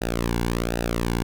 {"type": "tone with flanger", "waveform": "sawtooth", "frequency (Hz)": 58.27, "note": "A#1", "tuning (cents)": 0, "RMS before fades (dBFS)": -25, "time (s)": [0.01, 1.23], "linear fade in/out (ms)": 10, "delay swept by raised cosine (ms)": [0.91, 1.61], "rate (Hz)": 1.3, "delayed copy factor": -0.8, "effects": []}